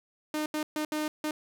sawtooth tone bursts at uneven times, 305.1 Hz, D#4, 34 cents flat, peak -25 dBFS, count 5, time 0.34-0.46 / 0.54-0.63 / 0.76-0.85 / 0.92-1.08 / 1.24-1.31 s, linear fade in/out 2 ms, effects none

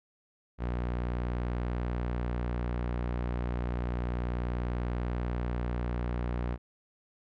sawtooth tone, 60.3 Hz, B1, 41 cents flat, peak -26 dBFS, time 0.58-6.58 s, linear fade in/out 50 ms, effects low-pass 2000 Hz 12 dB/octave

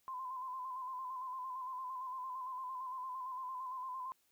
sine tone with vibrato, 1028 Hz, C6, 31 cents flat, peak -40 dBFS, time 0.08-4.12 s, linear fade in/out 0 ms, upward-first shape square, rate 8.8 Hz, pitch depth 40 cents each way, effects white hiss -75 dBFS RMS until 4.31 s

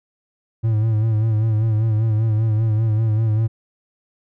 triangle tone with vibrato, 109.8 Hz, A2, 3 cents flat, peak -13 dBFS, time 0.63-3.48 s, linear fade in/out 20 ms, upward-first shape sine, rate 5.1 Hz, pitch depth 55 cents each way, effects none

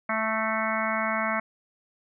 harmonic tone with a mistuned harmonic, 220 Hz, A3, in tune, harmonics 1 / 3 / 4 / 5 / 6 / 7 / 8 / 9 / 10, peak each -33 / -31 / -35 / -32 / -32 / -34 / -37 / -35 / -33 dBFS, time 0.09-1.4 s, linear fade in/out 5 ms, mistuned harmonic 8, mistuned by +28 cents, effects none

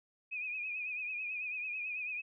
sine tone with vibrato, 2489 Hz, D#7, in tune, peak -36 dBFS, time 0.31-2.22 s, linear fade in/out 20 ms, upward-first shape triangle, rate 9.1 Hz, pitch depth 75 cents each way, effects none

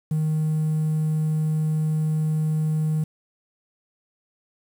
triangle tone, 155.56 Hz, D#3, in tune, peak -17 dBFS, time 0.11-3.04 s, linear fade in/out 5 ms, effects tanh soft clip ceiling -15 dBFS + 8-bit

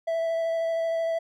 triangle tone with vibrato, 659.3 Hz, E5, in tune, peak -22 dBFS, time 0.07-1.19 s, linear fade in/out 10 ms, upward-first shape square, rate 13 Hz, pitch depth 8 cents each way, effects none

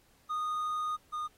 triangle tone pair in turn, 1234 / 1224.8 Hz, D#6 / D#6, -15 / -28 cents, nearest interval unison, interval 13 cents, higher first, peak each -29 / -31 dBFS, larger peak first, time 0.29-0.97 / 1.12-1.28 s, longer first, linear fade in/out 20 ms, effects pink hiss -66 dBFS RMS until 1.37 s + AAC 48 kbps

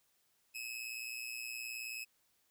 sawtooth tone with amplitude modulation, 2570 Hz, E7, 45 cents flat, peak -35 dBFS, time 0.54-2.05 s, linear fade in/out 20 ms, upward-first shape sine, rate 119 Hz, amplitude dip 65%, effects white hiss -75 dBFS RMS until 2.5 s

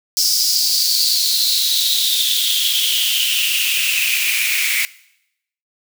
white noise with high-pass filter sweep, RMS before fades -17 dBFS, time 0.17-4.85 s, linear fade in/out 0 ms, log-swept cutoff 5200 to 2200 Hz, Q 7.4, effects noise-tail reverb RT60 0.8 s tail -20 dB re dry

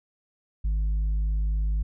triangle tone with tanh clipping, 51.91 Hz, G#1, in tune, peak -23 dBFS, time 0.64-1.83 s, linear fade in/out 10 ms, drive 8 dB, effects none

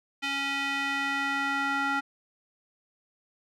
square tone with band-pass filter sweep, 277.2 Hz, C#4, in tune, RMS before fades -29 dBFS, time 0.22-2.01 s, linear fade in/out 20 ms, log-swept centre 2600 to 1400 Hz, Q 1.9, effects none

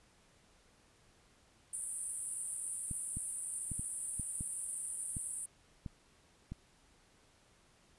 white band-pass noise, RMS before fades -41 dBFS, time 1.73-5.46 s, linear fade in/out 5 ms, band 8700 to 10000 Hz, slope 96 dB/octave
clicks, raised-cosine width 5 ms, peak -29 dBFS, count 9, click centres 2.912 / 3.17 / 3.717 / 3.795 / 4.197 / 4.409 / 5.168 / 5.862 / 6.52 s
effects pink hiss -67 dBFS RMS until 7.98 s + resampled to 24000 Hz

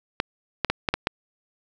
clicks, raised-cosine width 0.3 ms, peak -5 dBFS, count 6, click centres 0.201 / 0.647 / 0.7 / 0.888 / 0.94 / 1.071 s, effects none

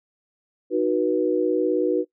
sine chord, B major, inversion first, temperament equal with one note detuned, 311.1 / 370 / 485.7 Hz, D#4 / F#4 / B4, 0 / 0 / -29 cents, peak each -24 / -22 / -23 dBFS, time 0.7-2.05 s, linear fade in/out 50 ms, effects noise-tail reverb RT60 0.1 s tail -21 dB re dry

